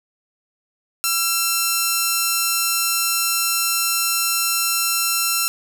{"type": "tone", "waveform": "5% pulse", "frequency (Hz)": 1350, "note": "E6", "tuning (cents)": 41, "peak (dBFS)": -6, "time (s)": [1.04, 5.48], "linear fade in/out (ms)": 0, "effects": []}